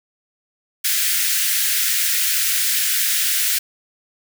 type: high-pass noise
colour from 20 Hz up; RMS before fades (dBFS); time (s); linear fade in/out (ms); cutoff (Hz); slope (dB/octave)
white; -19; 0.84-3.59; 10; 1500; 48
effects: none